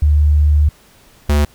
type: tone pair in turn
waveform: sine / square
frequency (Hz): 74.4 / 73.42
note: D2 / D2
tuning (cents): +23 / 0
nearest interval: unison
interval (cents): 23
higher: first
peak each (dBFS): -8 / -11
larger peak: first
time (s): 0.02-0.69 / 1.29-1.45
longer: first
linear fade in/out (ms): 5
effects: pink hiss -48 dBFS RMS until 1.54 s